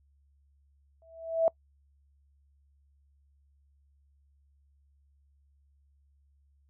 sine tone with exponential growth, 656 Hz, E5, 9 cents flat, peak -18 dBFS, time 1.02-1.48 s, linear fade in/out 1 ms, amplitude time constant 99 ms, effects noise-tail reverb RT60 0.1 s tail -25 dB re dry + added 70 Hz sine -63 dBFS peak until 6.69 s

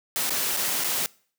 white noise with dropouts, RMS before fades -26 dBFS, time 0.16-1.06 s, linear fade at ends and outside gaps 0 ms, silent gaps 0.295-0.305 / 0.566-0.571 / 0.838-0.844 s, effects noise-tail reverb RT60 0.5 s tail -24 dB re dry + high-pass 150 Hz 12 dB/octave

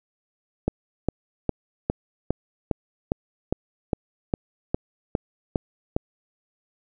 click train, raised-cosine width 2 ms, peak -8 dBFS, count 14, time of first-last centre 0.68-5.965 s, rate 2.46 Hz, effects none

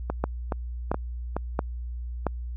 two click trains, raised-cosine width 1 ms, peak -13 / -10 dBFS, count 4 / 4, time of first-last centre 0.1-1.366 / 0.24-2.267 s, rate 2.37 / 1.48 Hz, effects added 60 Hz sine -31 dBFS peak until 2.56 s

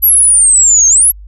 sine exponential two-way sweep, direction down then up, 11890 to 6320 to 11890 Hz, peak -4 dBFS, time 0.02-1.12 s, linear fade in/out 20 ms, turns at 0.88 s, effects added 50 Hz sine -29 dBFS peak until 1.27 s

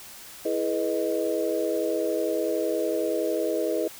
sine chord, E major seventh, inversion none, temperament equal with one note detuned, 329.6 / 423.1 / 493.9 / 622.3 Hz, E4 / G#4 / B4 / D#5, 0 / +32 / 0 / 0 cents, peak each -29 dBFS, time 0.45-3.88 s, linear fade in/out 5 ms, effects white hiss -44 dBFS RMS until 3.99 s

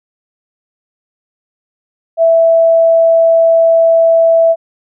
sine tone, 660 Hz, E5, 2 cents sharp, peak -5 dBFS, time 2.17-4.56 s, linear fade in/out 50 ms, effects none

